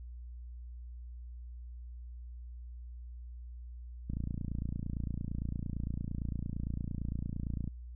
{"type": "click train", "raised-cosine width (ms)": 5, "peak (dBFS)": -24, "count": 104, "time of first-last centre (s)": [4.1, 7.676], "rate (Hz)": 28.8, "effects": ["added 60 Hz sine -43 dBFS peak until 7.95 s"]}